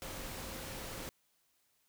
sine tone in noise, 530 Hz, C5, 22 cents sharp, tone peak -53 dBFS, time 0.02-1.09 s, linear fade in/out 0 ms, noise pink, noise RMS -44 dBFS, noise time 0.02-1.09 s, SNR -12 dB, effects white hiss -75 dBFS RMS until 1.88 s

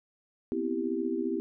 sine chord, C major seventh, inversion third, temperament equal, 246.9 / 261.6 / 329.6 / 392 Hz, B3 / C4 / E4 / G4, 0 / 0 / 0 / 0 cents, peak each -35 / -35 / -32 / -33 dBFS, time 0.52-1.4 s, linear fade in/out 0 ms, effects none

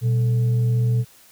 sine tone with frequency modulation, 120.7 Hz, B2, 39 cents flat, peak -16 dBFS, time 0.01-1.05 s, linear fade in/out 50 ms, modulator 318 Hz, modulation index 0.23, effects white hiss -51 dBFS RMS until 1.31 s

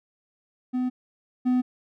triangle tone pair in turn, 252.2 / 251.3 Hz, B3 / B3, +36 / +30 cents, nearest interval unison, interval 6 cents, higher first, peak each -21 / -17 dBFS, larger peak second, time 0.73-0.9 / 1.45-1.62 s, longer neither, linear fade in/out 20 ms, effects none

